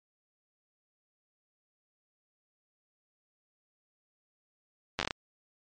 slowing click train, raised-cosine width 0.2 ms, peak -11 dBFS, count 7, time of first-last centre 4.99-5.108 s, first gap 10 ms, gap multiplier 1.27, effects low-pass 5000 Hz 12 dB/octave + MP3 64 kbps

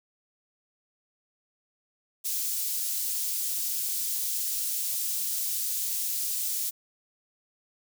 white high-pass noise, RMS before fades -30 dBFS, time 2.24-6.71 s, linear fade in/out 20 ms, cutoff 5500 Hz, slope 12 dB/octave, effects none

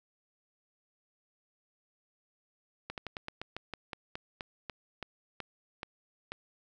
slowing click train, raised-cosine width 0.3 ms, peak -22 dBFS, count 16, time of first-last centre 2.9-6.32 s, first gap 78 ms, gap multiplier 1.14, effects none

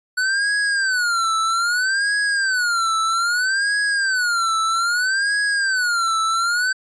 square tone with vibrato, 1480 Hz, F#6, in tune, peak -18 dBFS, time 0.17-6.73 s, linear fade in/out 10 ms, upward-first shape sine, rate 0.62 Hz, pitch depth 200 cents each way, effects resampled to 22050 Hz

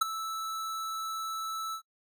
square tone with ADSR envelope, 1314 Hz, E6, 6 cents flat, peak -20 dBFS, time 0.01-1.82 s, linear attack 9 ms, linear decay 13 ms, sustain -14 dB, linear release 85 ms, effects noise-tail reverb RT60 0.1 s tail -24 dB re dry

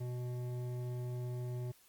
sine tone with hard clipping, 123.47 Hz, B2, in tune, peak -39 dBFS, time 0-1.72 s, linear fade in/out 10 ms, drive 11 dB, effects white hiss -65 dBFS RMS until 1.88 s + Opus 48 kbps

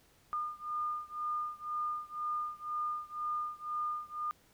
sine beating tone pair, 1213 / 1215 Hz, D#6 / D#6, -44 / -42 cents, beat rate 2 Hz, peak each -37 / -38 dBFS, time 0.33-4.31 s, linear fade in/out 0 ms, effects pink hiss -66 dBFS RMS until 4.53 s

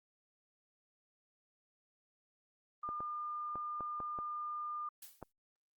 sine tone, 1206 Hz, D6, 46 cents sharp, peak -38 dBFS, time 2.83-4.89 s, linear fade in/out 5 ms
clicks, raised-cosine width 1 ms, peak -31 dBFS, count 7, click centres 2.89 / 3.005 / 3.556 / 3.807 / 4.003 / 4.188 / 5.227 s
blue noise with exponential decay, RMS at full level -48 dBFS, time 5.02-5.32 s, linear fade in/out 5 ms, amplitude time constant 65 ms
effects Opus 32 kbps

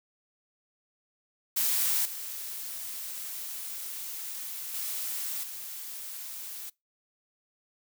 blue noise with level steps, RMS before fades -27 / -38 / -34 / -40 dBFS, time 1.56-6.7 s, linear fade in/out 10 ms, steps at 2.05 / 4.74 / 5.43 s, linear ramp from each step 5 ms, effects noise-tail reverb RT60 0.2 s tail -24 dB re dry

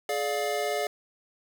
square chord, D diminished, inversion second, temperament just, 422.9 / 587.3 / 704.8 Hz, Ab4 / D5 / F5, +31 / 0 / +16 cents, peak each -32 dBFS, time 0.09-0.87 s, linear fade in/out 2 ms, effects none

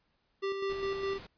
square tone with tremolo, 392 Hz, G4, in tune, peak -31 dBFS, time 0.42-1.19 s, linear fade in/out 20 ms, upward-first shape square, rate 4.9 Hz, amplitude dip 40%
pink noise, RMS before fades -48 dBFS, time 0.69-1.27 s, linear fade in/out 10 ms
effects pink hiss -75 dBFS RMS until 1.37 s + resampled to 11025 Hz

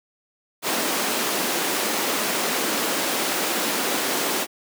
pink high-pass noise, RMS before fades -24 dBFS, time 0.62-4.47 s, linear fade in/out 50 ms, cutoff 240 Hz, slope 24 dB/octave, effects none

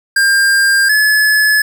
square tone pair in turn, 1600 / 1712.7 Hz, G6 / A6, +35 / -47 cents, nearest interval minor second, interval 118 cents, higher second, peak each -9 dBFS, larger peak neither, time 0.16-0.89 / 0.89-1.62 s, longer neither, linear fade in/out 5 ms, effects none

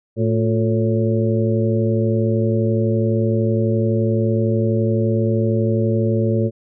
harmonic tone with a mistuned harmonic, 111.4 Hz, A2, 22 cents sharp, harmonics 1 / 2 / 3 / 4 / 5, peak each -18 / -21 / -23 / -24 / -25 dBFS, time 0.16-6.51 s, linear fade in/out 50 ms, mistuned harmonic 3, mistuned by +96 cents, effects none

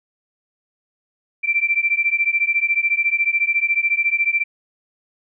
sine beating tone pair, 2341 / 2355 Hz, D7 / D7, -6 / +4 cents, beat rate 14 Hz, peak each -19 dBFS, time 1.43-4.44 s, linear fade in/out 20 ms, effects none

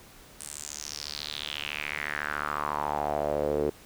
sawtooth tone with band-pass filter sweep, 74 Hz, D2, 14 cents sharp, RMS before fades -32 dBFS, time 0.4-3.7 s, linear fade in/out 5 ms, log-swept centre 9200 to 410 Hz, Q 4.4, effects pink hiss -52 dBFS RMS until 3.85 s

